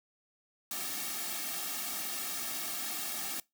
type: noise with comb filter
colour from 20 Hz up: white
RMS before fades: -37 dBFS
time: 0.71-3.4 s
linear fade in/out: 2 ms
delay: 2 ms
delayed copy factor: -1
effects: noise-tail reverb RT60 0.2 s tail -23 dB re dry + high-pass 200 Hz 12 dB/octave